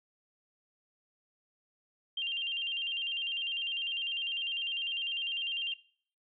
sine tone with vibrato, 2971 Hz, F#7, 6 cents sharp, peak -31 dBFS, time 2.17-5.74 s, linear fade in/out 5 ms, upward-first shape square, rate 10 Hz, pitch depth 110 cents each way, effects noise-tail reverb RT60 0.5 s tail -20 dB re dry

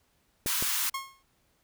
white high-pass noise, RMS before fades -29 dBFS, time 0.46-0.9 s, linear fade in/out 10 ms, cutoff 910 Hz, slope 48 dB/octave
clicks, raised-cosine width 2 ms, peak -21 dBFS, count 2, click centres 0.461 / 0.625 s
sawtooth tone with exponential decay, 1082 Hz, C#6, 42 cents flat, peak -25 dBFS, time 0.94-1.23 s, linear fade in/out 5 ms, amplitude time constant 61 ms
effects pink hiss -70 dBFS RMS until 1.63 s

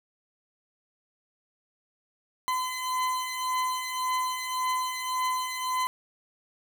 40% pulse beating tone pair, 1018 / 1019.8 Hz, C6 / C6, -48 / -45 cents, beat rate 1.8 Hz, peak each -32 / -28 dBFS, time 2.48-5.87 s, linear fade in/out 0 ms, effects none

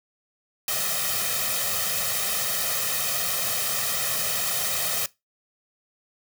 white noise with comb filter, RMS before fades -26 dBFS, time 0.68-5.06 s, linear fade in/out 2 ms, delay 1.6 ms, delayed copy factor +0.95, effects noise-tail reverb RT60 0.2 s tail -20 dB re dry + high-pass 100 Hz 12 dB/octave

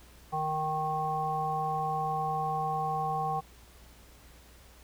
harmonic tone, 155.56 Hz, D#3, in tune, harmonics 1 / 3 / 5 / 7, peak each -37 / -40 / -30 / -35 dBFS, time 0.32-3.41 s, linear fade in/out 20 ms, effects added 60 Hz sine -55 dBFS peak until 4.83 s + pink hiss -57 dBFS RMS until 4.83 s

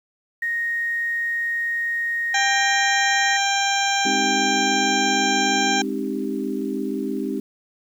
sine tone, 1864.7 Hz, A#6, in tune, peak -21 dBFS, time 0.42-3.37 s, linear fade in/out 5 ms
harmonic tone, 793 Hz, G5, 20 cents sharp, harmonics 1 / 2 / 3 / 4 / 5 / 7 / 8 / 9, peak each -22 / -25 / -27 / -28 / -29 / -30 / -31 / -32 dBFS, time 2.34-5.82 s, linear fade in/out 5 ms
sine chord, Ab major seventh, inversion none, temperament equal with one note detuned, 207.7 / 264.8 / 311.1 / 392 Hz, Ab3 / C4 / Eb4 / G4, 0 / +21 / 0 / 0 cents, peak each -29 / -27 / -29 / -29 dBFS, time 4.05-7.4 s, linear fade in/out 5 ms
effects 8-bit

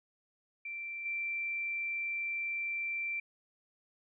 sine tone with level steps, 2349 Hz, D7, in tune, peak -38 / -33 dBFS, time 0.65-3.2 s, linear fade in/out 5 ms, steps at 1.05 s, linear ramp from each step 10 ms, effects none

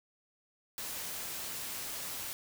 white noise, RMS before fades -40 dBFS, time 0.78-2.33 s, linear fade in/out 0 ms, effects none

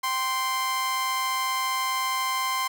sawtooth tone pair together, 780 / 1044.2 Hz, G5 / C6, -9 / -4 cents, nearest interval perfect fourth, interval 505 cents, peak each -32 / -21 dBFS, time 0.03-2.68 s, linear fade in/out 10 ms, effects none

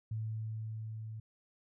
sine tone with level ramp, 110 Hz, A2, in tune, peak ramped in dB -34 to -41 dBFS, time 0.11-1.2 s, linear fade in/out 5 ms, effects none

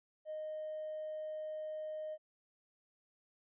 sine tone with hard clipping, 619 Hz, D#5, 9 cents flat, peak -40 dBFS, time 0.25-2.18 s, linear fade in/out 50 ms, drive 1 dB, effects resampled to 8000 Hz

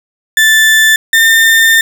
35% pulse tone pair in turn, 1760 / 1806.3 Hz, A6 / A6, 0 / +45 cents, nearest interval unison, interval 45 cents, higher second, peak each -3 dBFS, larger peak neither, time 0.37-0.96 / 1.13-1.81 s, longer second, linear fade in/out 2 ms, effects none

